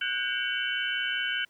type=tone cluster; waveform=sine; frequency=1475 / 1600 / 2252 / 2733 / 3026 Hz; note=F#6 / G6 / C#7 / F7 / F#7; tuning=-6 / +35 / +27 / -38 / +38 cents; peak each=-32 / -33 / -36 / -38 / -32 dBFS; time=0.01-1.45 s; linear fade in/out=5 ms; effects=pink hiss -65 dBFS RMS until 1.49 s + high-pass 150 Hz 12 dB/octave